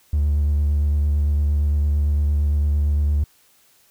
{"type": "tone with vibrato", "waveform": "triangle", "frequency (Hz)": 73.42, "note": "D2", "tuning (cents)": 0, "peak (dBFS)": -13, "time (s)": [0.13, 3.24], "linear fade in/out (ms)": 5, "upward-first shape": "triangle", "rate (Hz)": 8.8, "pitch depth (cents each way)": 27, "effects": ["tanh soft clip ceiling -11 dBFS", "white hiss -57 dBFS RMS until 3.9 s"]}